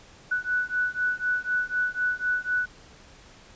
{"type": "beating tone pair", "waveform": "sine", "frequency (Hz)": [1480, 1484], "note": ["F#6", "F#6"], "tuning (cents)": [0, 5], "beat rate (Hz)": 4, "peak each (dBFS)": -27, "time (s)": [0.31, 2.66], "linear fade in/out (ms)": 10, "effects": ["pink hiss -51 dBFS RMS until 3.55 s", "resampled to 16000 Hz"]}